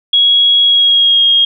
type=tone with pitch glide; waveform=sine; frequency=3322 to 3256 Hz; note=G#7 to G#7; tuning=0 to -35 cents; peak=-6 dBFS; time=0.13-1.45 s; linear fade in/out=5 ms; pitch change=-35 cents; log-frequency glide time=0.63-1.23 s; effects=none